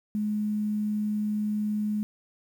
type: tone with quantisation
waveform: sine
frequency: 210.7 Hz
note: G#3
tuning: 25 cents sharp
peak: -25 dBFS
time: 0.15-2.03 s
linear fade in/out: 0 ms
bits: 9
effects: none